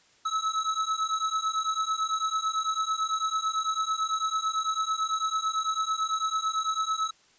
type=beating tone pair; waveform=square; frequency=1294 / 1303 Hz; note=E6 / E6; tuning=-32 / -20 cents; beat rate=9 Hz; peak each=-30 dBFS; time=0.25-7.11 s; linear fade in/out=10 ms; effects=white hiss -61 dBFS RMS until 7.38 s + resampled to 16000 Hz